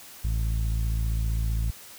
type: tone with low-pass filter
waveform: sawtooth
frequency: 55.3 Hz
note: A1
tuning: 9 cents sharp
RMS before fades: -26 dBFS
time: 0.24-1.71 s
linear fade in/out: 5 ms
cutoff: 110 Hz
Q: 1.1
effects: white hiss -46 dBFS RMS until 1.98 s